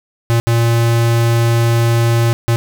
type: tone bursts at uneven times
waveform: square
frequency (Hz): 116.54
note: A#2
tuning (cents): 0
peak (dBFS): -11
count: 3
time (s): 0.3-0.4 / 0.47-2.33 / 2.48-2.56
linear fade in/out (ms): 0
effects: none